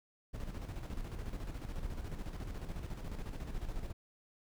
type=noise with tremolo; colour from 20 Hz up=brown; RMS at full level=-39 dBFS; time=0.33-3.93 s; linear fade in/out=20 ms; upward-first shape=square; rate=14 Hz; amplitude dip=50%; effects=none